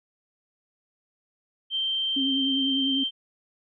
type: tone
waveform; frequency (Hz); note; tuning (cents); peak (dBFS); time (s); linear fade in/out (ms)
sine; 3136; G7; 0; -24; 1.7-3.11; 50
type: tone with vibrato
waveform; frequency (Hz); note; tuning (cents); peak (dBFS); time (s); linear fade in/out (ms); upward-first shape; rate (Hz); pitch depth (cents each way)
sine; 270; C#4; -45; -25; 2.16-3.04; 10; triangle; 10; 45
effects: none